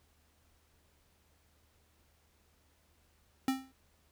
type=tone with exponential decay; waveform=square; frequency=264.4 Hz; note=C4; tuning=18 cents sharp; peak=-26 dBFS; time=3.48-3.72 s; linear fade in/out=2 ms; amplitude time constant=51 ms; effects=added 76 Hz sine -70 dBFS peak until 4.11 s + pink hiss -71 dBFS RMS until 4.11 s